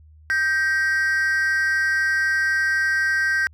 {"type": "tone pair together", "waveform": "triangle", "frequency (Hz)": [1568, 1891.9], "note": ["G6", "A#6"], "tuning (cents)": [0, 25], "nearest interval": "minor third", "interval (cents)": 325, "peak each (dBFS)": [-16, -20], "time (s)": [0.3, 3.47], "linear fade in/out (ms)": 0, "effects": ["tanh soft clip ceiling -14 dBFS", "added 77 Hz sine -46 dBFS peak until 3.53 s"]}